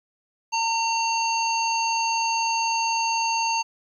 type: harmonic tone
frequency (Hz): 912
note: A#5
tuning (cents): -38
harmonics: 1 / 3 / 5 / 7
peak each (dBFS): -23 / -28 / -30 / -31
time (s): 0.52-3.63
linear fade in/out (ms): 20
effects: 10-bit